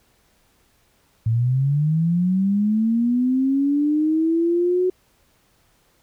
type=linear sweep; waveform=sine; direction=up; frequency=109.6 to 370 Hz; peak=-16 dBFS; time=1.26-4.9 s; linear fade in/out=5 ms; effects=pink hiss -61 dBFS RMS until 6.02 s